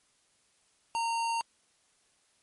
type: tone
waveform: square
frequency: 921 Hz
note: A#5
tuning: 21 cents flat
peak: -29 dBFS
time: 0.95-1.41 s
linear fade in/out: 0 ms
effects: white hiss -69 dBFS RMS until 2.42 s + MP3 48 kbps